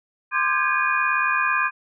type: tone cluster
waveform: sine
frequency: 1043 / 1191 / 1584 / 1662 / 2457 Hz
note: C6 / D6 / G6 / G#6 / D#7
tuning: -6 / +24 / +18 / +1 / -22 cents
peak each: -25 dBFS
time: 0.31-1.71 s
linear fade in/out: 50 ms
effects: none